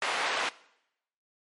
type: band-pass noise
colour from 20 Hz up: white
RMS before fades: -30 dBFS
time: 0.02-0.49 s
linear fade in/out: 2 ms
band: 540 to 2300 Hz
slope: 12 dB/octave
effects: noise-tail reverb RT60 0.8 s tail -20 dB re dry + MP3 48 kbps